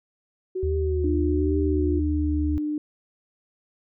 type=tone with vibrato; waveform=sine; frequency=370 Hz; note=F#4; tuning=in tune; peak=-25 dBFS; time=0.55-2 s; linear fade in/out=10 ms; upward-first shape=triangle; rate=1.2 Hz; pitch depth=99 cents each way
type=tone with pitch glide; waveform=sine; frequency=77.78 to 75.92 Hz; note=D#2 to D#2; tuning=0 to -42 cents; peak=-23 dBFS; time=0.63-2.58 s; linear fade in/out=0 ms; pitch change=-42 cents; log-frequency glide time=2.14-2.38 s
type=tone; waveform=sine; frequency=300 Hz; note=D4; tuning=37 cents sharp; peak=-24 dBFS; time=1.04-2.78 s; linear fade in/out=2 ms
effects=none

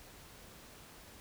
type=silence; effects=pink hiss -55 dBFS RMS until 1.2 s

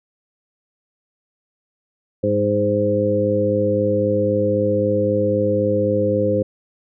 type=harmonic tone with a mistuned harmonic; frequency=103.83 Hz; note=G#2; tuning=in tune; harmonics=1 / 2 / 3 / 4 / 5; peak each=-24 / -24 / -24 / -24 / -18 dBFS; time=2.23-6.43 s; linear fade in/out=10 ms; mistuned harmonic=2; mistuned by=-32 cents; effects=none

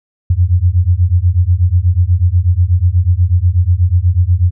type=beating tone pair; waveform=sine; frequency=85 / 93.2 Hz; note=F2 / F#2; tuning=-46 / +13 cents; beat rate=8.2 Hz; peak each=-11 dBFS; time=0.3-4.51 s; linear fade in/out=5 ms; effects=none

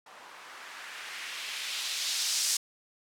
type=noise with low-pass filter sweep; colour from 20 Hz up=violet; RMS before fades=-35 dBFS; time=0.06-2.57 s; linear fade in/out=5 ms; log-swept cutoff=880 to 6200 Hz; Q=1.3; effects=none

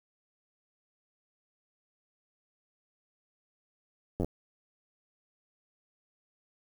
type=slowing click train; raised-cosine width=2 ms; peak=-18 dBFS; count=5; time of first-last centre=4.2-4.246 s; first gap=10 ms; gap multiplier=1.09; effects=8-bit

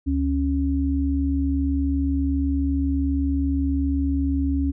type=tone pair together; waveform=sine; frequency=72.69 / 275.3 Hz; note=D2 / C#4; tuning=-17 / -12 cents; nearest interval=octave + major seventh; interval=2305 cents; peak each=-22 dBFS; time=0.06-4.72 s; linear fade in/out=20 ms; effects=none

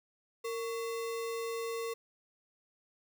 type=tone with sample-and-hold; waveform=sine; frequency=459.9 Hz; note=A#4; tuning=23 cents flat; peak=-34 dBFS; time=0.44-1.94 s; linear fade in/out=10 ms; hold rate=1575 Hz; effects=none

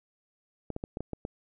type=clicks; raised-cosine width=2 ms; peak=-21 dBFS; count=7; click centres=0.703 / 0.764 / 0.839 / 0.971 / 1.006 / 1.133 / 1.251 s; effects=none

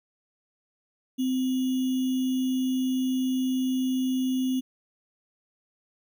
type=tone with sample-and-hold; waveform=sine; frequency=258.5 Hz; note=C4; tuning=21 cents flat; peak=-23 dBFS; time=1.18-4.61 s; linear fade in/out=20 ms; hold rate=3150 Hz; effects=none

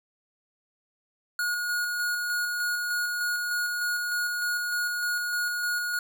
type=tone with tremolo; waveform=square; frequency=1444 Hz; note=F#6; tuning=43 cents flat; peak=-26 dBFS; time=1.39-5.99 s; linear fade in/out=2 ms; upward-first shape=square; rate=3.3 Hz; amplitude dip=25%; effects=11-bit

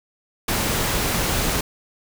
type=noise; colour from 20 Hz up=pink; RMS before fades=-22 dBFS; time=0.48-1.61 s; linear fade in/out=5 ms; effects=none

